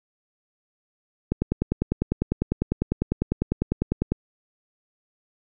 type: click train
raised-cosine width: 3 ms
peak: -8 dBFS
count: 29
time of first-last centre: 1.32-4.12 s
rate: 10 Hz
effects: none

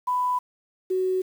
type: tone pair in turn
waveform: sine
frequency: 995 / 372.7 Hz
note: B5 / F#4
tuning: +13 / +13 cents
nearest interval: octave + perfect fourth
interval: 1700 cents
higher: first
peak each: -21 dBFS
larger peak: neither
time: 0.07-0.39 / 0.9-1.22 s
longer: neither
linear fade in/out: 10 ms
effects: 8-bit

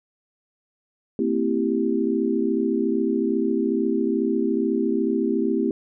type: chord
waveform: sine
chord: C dominant seventh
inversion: third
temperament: equal with one note detuned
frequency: 227.6 / 261.6 / 329.6 / 392 Hz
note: Bb3 / C4 / E4 / G4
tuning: -41 / 0 / 0 / 0 cents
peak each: -25 dBFS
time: 1.19-5.71 s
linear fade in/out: 2 ms
effects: none

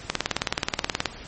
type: click train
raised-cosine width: 0.2 ms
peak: -4 dBFS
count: 19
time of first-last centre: 0.1-1.057 s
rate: 18.8 Hz
effects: pink hiss -42 dBFS RMS until 1.27 s + MP3 32 kbps

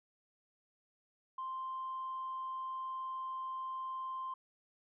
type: tone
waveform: sine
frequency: 1046.5 Hz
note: C6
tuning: in tune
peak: -37 dBFS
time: 1.38-4.34 s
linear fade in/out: 5 ms
effects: tanh soft clip ceiling -34 dBFS

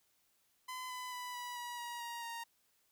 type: tone with pitch steps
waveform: sawtooth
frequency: 1017 / 1004.2 / 991.5 / 979 / 966.6 / 954.4 / 942.3 / 930.4 Hz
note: C6 / B5 / B5 / B5 / B5 / A#5 / A#5 / A#5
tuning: -50 / +29 / +7 / -15 / -38 / +41 / +18 / -4 cents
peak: -38 dBFS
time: 0.68-2.44 s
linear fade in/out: 10 ms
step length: 220 ms
effects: white hiss -75 dBFS RMS until 2.91 s

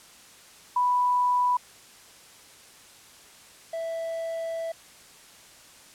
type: tone pair in turn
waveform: sine / triangle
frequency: 987.8 / 659.3 Hz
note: B5 / E5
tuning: 0 / 0 cents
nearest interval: perfect fifth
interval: 700 cents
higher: first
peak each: -20 / -27 dBFS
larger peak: first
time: 0.76-1.57 / 3.73-4.72 s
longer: second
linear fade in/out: 5 ms
effects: white hiss -51 dBFS RMS until 5.94 s + low-pass 10000 Hz 12 dB/octave

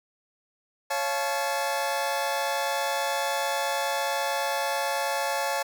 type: chord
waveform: sawtooth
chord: Db augmented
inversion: none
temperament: just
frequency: 554.4 / 693 / 866.2 Hz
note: Db5 / F5 / A5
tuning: 0 / -14 / -27 cents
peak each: -26 / -28 / -25 dBFS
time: 0.9-5.63 s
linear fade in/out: 10 ms
effects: none

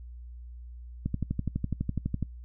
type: click train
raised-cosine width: 5 ms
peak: -16 dBFS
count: 15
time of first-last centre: 1.06-2.227 s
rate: 12 Hz
effects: noise-tail reverb RT60 0.1 s tail -23 dB re dry + added 60 Hz sine -41 dBFS peak until 2.44 s

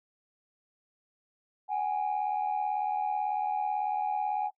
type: tone pair together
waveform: sine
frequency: 751 / 829.1 Hz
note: F#5 / G#5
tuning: +26 / -3 cents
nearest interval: major second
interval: 171 cents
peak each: -31 / -28 dBFS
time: 1.68-4.51 s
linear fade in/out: 50 ms
effects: noise-tail reverb RT60 0.1 s tail -24 dB re dry + tanh soft clip ceiling -23 dBFS

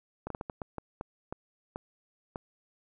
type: slowing click train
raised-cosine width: 1 ms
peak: -22 dBFS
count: 11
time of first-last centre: 0.27-2.358 s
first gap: 33 ms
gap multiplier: 1.38
effects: none

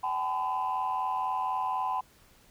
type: tone cluster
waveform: sine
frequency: 766 / 850 / 1010 Hz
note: G5 / G#5 / B5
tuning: -40 / +40 / +39 cents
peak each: -32 / -33 / -29 dBFS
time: 0.03-2.01 s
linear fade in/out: 10 ms
effects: tanh soft clip ceiling -22 dBFS + pink hiss -60 dBFS RMS until 2.5 s

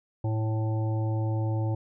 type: harmonic tone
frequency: 110 Hz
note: A2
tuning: in tune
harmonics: 1 / 3 / 5 / 7 / 8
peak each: -25 / -35 / -39 / -42 / -43 dBFS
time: 0.24-1.75 s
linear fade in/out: 5 ms
effects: none

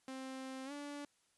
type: tone with pitch glide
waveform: sawtooth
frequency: 263.2 to 288.7 Hz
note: C4 to D4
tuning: +10 to -30 cents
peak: -40 dBFS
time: 0.08-1.05 s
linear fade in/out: 2 ms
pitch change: +160 cents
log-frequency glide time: 0.65-0.72 s
effects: white hiss -75 dBFS RMS until 1.37 s + resampled to 24000 Hz

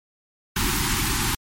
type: band-stop noise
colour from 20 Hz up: pink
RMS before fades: -23 dBFS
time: 0.56-1.35 s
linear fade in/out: 5 ms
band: 380 to 810 Hz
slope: 96 dB/octave
effects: MP3 64 kbps

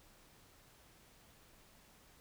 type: silence
effects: pink hiss -64 dBFS RMS until 2.2 s

